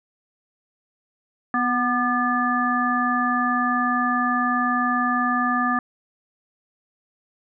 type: harmonic tone with a mistuned harmonic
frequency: 246.9 Hz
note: B3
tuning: in tune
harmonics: 1 / 3 / 5 / 7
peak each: -24 / -27 / -22 / -26 dBFS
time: 1.54-5.79 s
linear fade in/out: 2 ms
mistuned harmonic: 5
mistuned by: -44 cents
effects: none